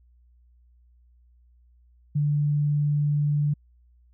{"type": "tone", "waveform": "sine", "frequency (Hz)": 146.83, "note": "D3", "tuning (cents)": 0, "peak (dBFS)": -20, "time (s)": [2.15, 3.54], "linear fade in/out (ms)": 10, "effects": ["added 60 Hz sine -55 dBFS peak until 4.13 s"]}